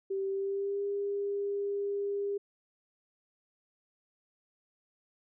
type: tone with pitch glide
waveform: sine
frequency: 388.7 to 402.6 Hz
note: G4 to G4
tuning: -15 to +46 cents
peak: -30 dBFS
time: 0.1-2.38 s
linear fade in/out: 10 ms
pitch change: +61 cents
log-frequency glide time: 0.28-0.84 s
effects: none